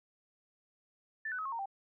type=tone with pitch steps; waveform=sine; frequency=1763 / 1499.7 / 1275.8 / 1085.3 / 923.2 / 785.3 Hz; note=A6 / F#6 / D#6 / C#6 / A#5 / G5; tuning=+3 / +23 / +43 / -37 / -17 / +3 cents; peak=-35 dBFS; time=1.25-1.658 s; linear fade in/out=5 ms; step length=68 ms; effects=none